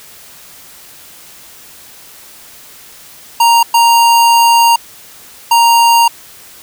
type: tone bursts at uneven times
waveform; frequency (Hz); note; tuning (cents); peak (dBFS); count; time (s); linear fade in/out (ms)
square; 932.3; A#5; 0; -6; 3; 3.4-3.63 / 3.74-4.76 / 5.51-6.08; 5
effects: white hiss -37 dBFS RMS until 6.62 s